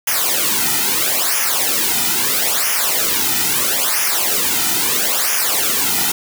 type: noise with flanger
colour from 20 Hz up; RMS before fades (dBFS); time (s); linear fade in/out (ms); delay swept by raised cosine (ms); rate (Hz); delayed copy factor
white; -17; 0.07-6.12; 5; 0.24 to 1.84; 0.76; -0.85
effects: none